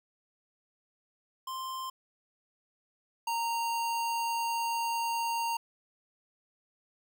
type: tone pair in turn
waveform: square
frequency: 1046.5 / 926.2 Hz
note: C6 / A#5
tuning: 0 / -11 cents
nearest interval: major second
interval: 211 cents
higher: first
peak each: -36 / -30 dBFS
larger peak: second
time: 1.47-1.9 / 3.27-5.57 s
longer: second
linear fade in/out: 5 ms
effects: none